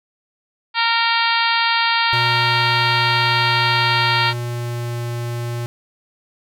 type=harmonic tone; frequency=461.8 Hz; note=A#4; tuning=16 cents flat; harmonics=2 / 3 / 4 / 5 / 6 / 7 / 8 / 9 / 10; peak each=-20 / -22 / -23 / -24 / -25 / -25 / -26 / -27 / -27 dBFS; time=0.74-4.34 s; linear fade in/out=50 ms
type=tone with pitch glide; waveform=square; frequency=121 to 119.13 Hz; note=B2 to A#2; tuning=-35 to +38 cents; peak=-23 dBFS; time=2.13-5.66 s; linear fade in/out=0 ms; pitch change=-27 cents; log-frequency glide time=3.74-5 s
effects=none